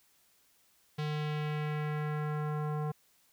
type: tone with low-pass filter sweep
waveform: square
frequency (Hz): 151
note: D3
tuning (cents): +48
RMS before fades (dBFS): -34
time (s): 0.98-2.92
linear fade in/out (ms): 10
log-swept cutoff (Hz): 3900 to 980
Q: 1.6
effects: white hiss -68 dBFS RMS until 3.32 s